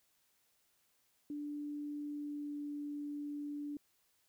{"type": "tone with pitch glide", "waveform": "sine", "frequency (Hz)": [293.2, 291.5], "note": ["D4", "D4"], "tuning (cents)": [-3, -13], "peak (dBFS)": -39, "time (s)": [1.3, 3.77], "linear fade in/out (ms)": 2, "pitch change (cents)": -10, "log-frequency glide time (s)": [2.07, 2.62], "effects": ["white hiss -75 dBFS RMS until 4.28 s"]}